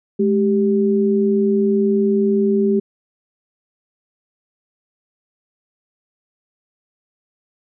sine tone pair together, 210.9 / 392 Hz, G#3 / G4, +27 / 0 cents, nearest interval major seventh, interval 1073 cents, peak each -16 dBFS, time 0.19-2.8 s, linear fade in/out 10 ms, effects none

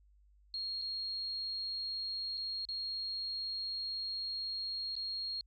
sine tone with dropouts, 4266 Hz, C8, 33 cents sharp, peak -36 dBFS, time 0.54-5.41 s, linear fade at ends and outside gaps 1 ms, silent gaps 0.816-0.82 / 2.373-2.377 / 2.652-2.688 / 4.954-4.964 s, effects added 50 Hz sine -62 dBFS peak until 5.46 s

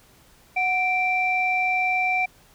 sine tone pair together, 738.3 / 2349 Hz, F#5 / D7, -4 / 0 cents, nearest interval octave + minor sixth, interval 2004 cents, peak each -23 / -21 dBFS, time 0.56-2.26 s, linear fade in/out 10 ms, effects tanh soft clip ceiling -12 dBFS + pink hiss -55 dBFS RMS until 2.54 s

